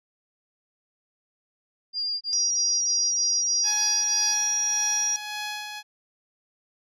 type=tone bursts; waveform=sine; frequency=4803 Hz; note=D8; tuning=38 cents sharp; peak=-25 dBFS; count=8; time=1.93-4.352 s; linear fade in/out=50 ms; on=280 ms; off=26 ms
type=tone; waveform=sine; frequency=5710 Hz; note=F8; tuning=37 cents sharp; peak=-22 dBFS; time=2.33-5.16 s; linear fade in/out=0 ms
type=tone with tremolo; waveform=10% pulse; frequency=840 Hz; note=G#5; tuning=19 cents sharp; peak=-21 dBFS; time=3.63-5.83 s; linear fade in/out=50 ms; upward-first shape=sine; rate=1.8 Hz; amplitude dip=45%
effects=low-pass 10000 Hz 12 dB/octave